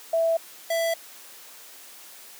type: tone pair in turn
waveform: sine / square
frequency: 659.3 / 663.9 Hz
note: E5 / E5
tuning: 0 / +12 cents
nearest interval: unison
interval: 12 cents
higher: second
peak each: -19 / -23 dBFS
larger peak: first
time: 0.13-0.37 / 0.7-0.94 s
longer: neither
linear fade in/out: 5 ms
effects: white hiss -46 dBFS RMS until 2.39 s + high-pass 300 Hz 12 dB/octave

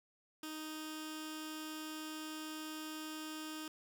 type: tone with notch filter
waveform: 15% pulse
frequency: 311.1 Hz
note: D#4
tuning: in tune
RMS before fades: -45 dBFS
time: 0.43-3.68 s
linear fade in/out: 2 ms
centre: 720 Hz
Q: 0.58
effects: none

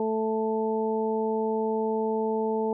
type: harmonic tone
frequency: 220 Hz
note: A3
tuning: in tune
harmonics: 1 / 2 / 3 / 4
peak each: -30 / -26 / -37 / -32 dBFS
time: 0-2.73 s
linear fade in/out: 2 ms
effects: none

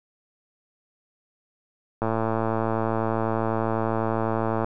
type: click train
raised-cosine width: 1 ms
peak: -11 dBFS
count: 295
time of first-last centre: 2.02-4.645 s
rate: 112 Hz
effects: none

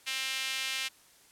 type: tone with high-pass filter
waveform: sawtooth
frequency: 264.4 Hz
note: C4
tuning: 18 cents sharp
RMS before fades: -34 dBFS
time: 0.06-0.89 s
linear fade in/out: 20 ms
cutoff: 2600 Hz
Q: 1.9
effects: white hiss -60 dBFS RMS until 1.31 s + low-pass 12000 Hz 12 dB/octave

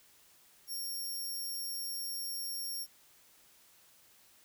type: tone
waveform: 10% pulse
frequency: 5530 Hz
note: F8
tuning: 18 cents flat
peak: -31 dBFS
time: 0.67-2.87 s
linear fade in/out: 50 ms
effects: white hiss -63 dBFS RMS until 4.44 s

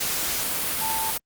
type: tone in noise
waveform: sine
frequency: 888 Hz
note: A5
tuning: 16 cents sharp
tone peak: -27 dBFS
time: 0.81-1.11 s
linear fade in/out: 10 ms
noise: white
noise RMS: -26 dBFS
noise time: 0-1.18 s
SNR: -4 dB
effects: Opus 48 kbps

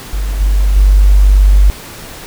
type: tone with level steps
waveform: sine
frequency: 49 Hz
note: G1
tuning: in tune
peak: -13 / -7 / -3 dBFS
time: 0.13-1.7 s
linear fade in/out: 0 ms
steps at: 0.4 / 0.76 s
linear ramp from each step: 5 ms
effects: pink hiss -30 dBFS RMS until 2.26 s

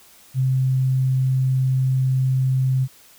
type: tone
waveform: sine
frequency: 130.81 Hz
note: C3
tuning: in tune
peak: -16 dBFS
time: 0.34-2.88 s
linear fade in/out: 50 ms
effects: white hiss -50 dBFS RMS until 3.18 s

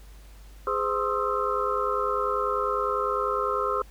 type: tone cluster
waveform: sine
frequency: 413.4 / 513 / 1057 / 1262 / 1332 Hz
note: G#4 / C5 / C6 / D#6 / E6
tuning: -8 / -34 / +17 / +24 / +18 cents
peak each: -30 dBFS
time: 0.67-3.82 s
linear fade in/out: 2 ms
effects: added 50 Hz sine -45 dBFS peak until 3.9 s + pink hiss -56 dBFS RMS until 3.9 s

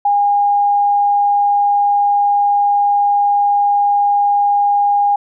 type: tone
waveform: sine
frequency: 814 Hz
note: G#5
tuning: 35 cents flat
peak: -10 dBFS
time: 0.05-5.16 s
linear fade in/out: 5 ms
effects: none

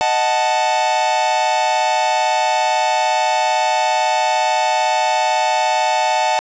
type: chord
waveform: 45% pulse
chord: D# diminished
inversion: none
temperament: equal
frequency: 622.3 / 740 / 880 Hz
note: D#5 / F#5 / A5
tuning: 0 / 0 / 0 cents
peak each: -22 / -19 / -17 dBFS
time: 0.01-6.39 s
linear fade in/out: 0 ms
effects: resampled to 16000 Hz + 8-bit

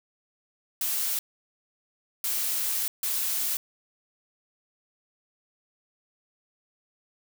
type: noise bursts at uneven times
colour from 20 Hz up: blue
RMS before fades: -28 dBFS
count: 3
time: 0.81-1.19 / 2.24-2.88 / 3.03-3.57 s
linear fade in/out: 2 ms
effects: none

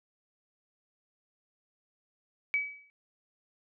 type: tone with exponential decay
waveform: sine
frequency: 2282 Hz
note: C#7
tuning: 50 cents sharp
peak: -23 dBFS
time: 2.54-2.9 s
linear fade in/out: 0 ms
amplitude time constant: 78 ms
effects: none

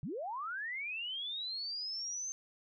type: linear sweep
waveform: sine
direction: up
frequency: 118.1 to 6320 Hz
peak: -37 dBFS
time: 0.03-2.32 s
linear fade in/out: 0 ms
effects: none

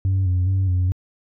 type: tone with vibrato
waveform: sine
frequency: 93 Hz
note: F#2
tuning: 9 cents sharp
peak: -14 dBFS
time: 0.05-0.92 s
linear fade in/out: 0 ms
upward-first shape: square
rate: 2.4 Hz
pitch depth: 45 cents each way
effects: tanh soft clip ceiling -15 dBFS

